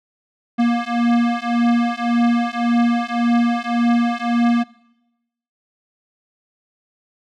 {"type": "beating tone pair", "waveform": "square", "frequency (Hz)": [235.7, 237.5], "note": ["A#3", "A#3"], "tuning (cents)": [19, 33], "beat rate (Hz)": 1.8, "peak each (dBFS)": -19, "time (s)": [0.58, 4.64], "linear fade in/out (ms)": 20, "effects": ["noise-tail reverb RT60 0.9 s tail -21 dB re dry", "low-pass 3000 Hz 12 dB/octave"]}